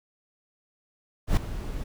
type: noise with ADSR envelope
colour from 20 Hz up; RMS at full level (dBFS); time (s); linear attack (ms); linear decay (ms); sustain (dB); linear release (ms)
brown; -18; 1.27-1.84; 100; 4; -15; 9
effects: none